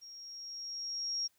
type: tone with level ramp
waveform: sine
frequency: 5588 Hz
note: F8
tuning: in tune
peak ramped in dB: -48 to -31 dBFS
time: 0.01-1.28 s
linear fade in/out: 20 ms
effects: white hiss -73 dBFS RMS until 1.38 s